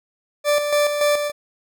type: tone with tremolo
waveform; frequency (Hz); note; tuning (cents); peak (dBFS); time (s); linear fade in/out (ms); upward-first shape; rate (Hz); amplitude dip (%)
40% pulse; 587.3; D5; 0; -14; 0.44-1.32; 50; square; 3.5; 50
effects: none